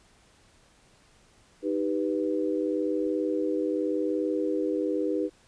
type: chord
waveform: sine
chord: Eb augmented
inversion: none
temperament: equal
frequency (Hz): 311.1 / 392 / 493.9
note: Eb4 / G4 / B4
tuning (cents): 0 / 0 / 0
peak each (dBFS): -28 / -30 / -30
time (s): 1.62-5.3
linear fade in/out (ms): 50
effects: pink hiss -60 dBFS RMS until 5.47 s + resampled to 22050 Hz